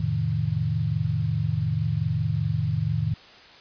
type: chord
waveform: sine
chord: F dominant seventh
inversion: none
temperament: equal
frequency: 87.31 / 110 / 130.81 / 155.56 Hz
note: F2 / A2 / C3 / Eb3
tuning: 0 / 0 / 0 / 0 cents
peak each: -32 / -26 / -30 / -26 dBFS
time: 0-3.14 s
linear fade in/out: 5 ms
effects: white hiss -48 dBFS RMS until 3.6 s + resampled to 11025 Hz